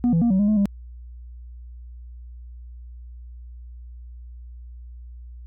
sine tone with pitch steps, 242.9 / 166.1 / 235.9 / 189.3 / 205 / 213.6 / 200.3 Hz, B3 / E3 / A#3 / F#3 / G#3 / G#3 / G3, -29 / +13 / +21 / +40 / -22 / +49 / +38 cents, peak -13 dBFS, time 0.04-0.656 s, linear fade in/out 0 ms, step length 88 ms, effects tanh soft clip ceiling -15 dBFS + added 60 Hz sine -37 dBFS peak until 5.46 s

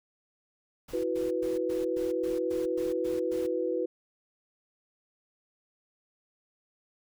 pink noise bursts, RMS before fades -48 dBFS, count 10, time 0.88-3.47 s, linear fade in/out 10 ms, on 160 ms, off 110 ms
sine chord, E suspended second, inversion none, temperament equal, 329.6 / 370 / 493.9 Hz, E4 / F#4 / B4, 0 / 0 / 0 cents, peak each -33 / -32 / -30 dBFS, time 0.93-3.86 s, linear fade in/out 10 ms
effects none

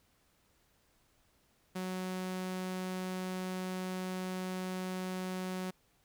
sawtooth tone, 185 Hz, F#3, in tune, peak -32 dBFS, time 1.75-5.71 s, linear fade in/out 10 ms, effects pink hiss -71 dBFS RMS until 6.04 s

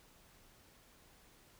silence, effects pink hiss -64 dBFS RMS until 1.59 s

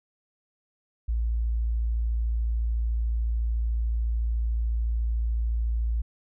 sine tone, 56.9 Hz, A#1, 41 cents flat, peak -23 dBFS, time 1.08-6.02 s, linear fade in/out 10 ms, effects none

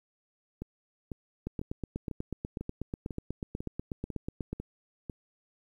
two click trains, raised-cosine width 3 ms, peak -21 / -24 dBFS, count 26 / 10, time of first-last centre 1.47-4.53 / 0.62-5.098 s, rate 8.17 / 2.01 Hz, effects 10-bit

